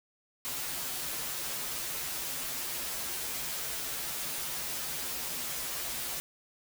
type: noise with comb filter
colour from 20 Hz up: white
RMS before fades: -36 dBFS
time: 0.45-6.2 s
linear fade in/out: 0 ms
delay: 10 ms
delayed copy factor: -0.85
effects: none